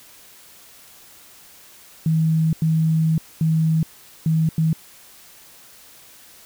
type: tone bursts at uneven times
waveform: sine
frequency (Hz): 160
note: D#3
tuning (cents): +49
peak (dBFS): -15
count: 5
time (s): 2.06-2.53 / 2.62-3.18 / 3.41-3.83 / 4.26-4.49 / 4.58-4.73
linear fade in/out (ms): 2
effects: white hiss -47 dBFS RMS until 6.45 s